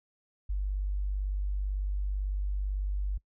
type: tone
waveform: sine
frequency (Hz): 49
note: G1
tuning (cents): 0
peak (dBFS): -28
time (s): 0.49-3.18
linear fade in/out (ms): 10
effects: noise-tail reverb RT60 0.1 s tail -23 dB re dry